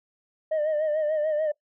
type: tone with vibrato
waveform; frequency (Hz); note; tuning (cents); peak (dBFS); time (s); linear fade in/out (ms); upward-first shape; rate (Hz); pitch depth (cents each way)
sine; 613; D#5; -26; -20; 0.51-1.52; 10; sine; 6.8; 60
effects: noise-tail reverb RT60 0.1 s tail -22 dB re dry + tanh soft clip ceiling -21 dBFS

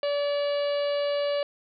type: harmonic tone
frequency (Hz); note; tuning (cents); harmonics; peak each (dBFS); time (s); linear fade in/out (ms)
575; D5; -37; 1 / 2 / 3 / 4 / 5 / 6 / 7 / 8; -24 / -39 / -42 / -43 / -39 / -47 / -43 / -44; 0.03-1.43; 2
effects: none

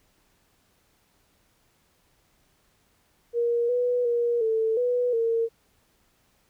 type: tone with pitch steps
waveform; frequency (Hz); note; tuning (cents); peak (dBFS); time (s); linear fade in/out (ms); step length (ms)
sine; 472.4 / 491.1 / 474.6 / 444.7 / 491.4 / 457.8; A#4 / B4 / A#4 / A4 / B4 / A#4; +23 / -10 / +31 / +18 / -9 / -31; -21; 3.33-5.49; 50; 360
effects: pink hiss -66 dBFS RMS until 6.49 s

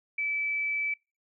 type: tone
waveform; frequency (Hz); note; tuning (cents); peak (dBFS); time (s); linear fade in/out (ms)
sine; 2308; D7; -31; -27; 0.18-0.94; 5
effects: noise-tail reverb RT60 0.3 s tail -26 dB re dry

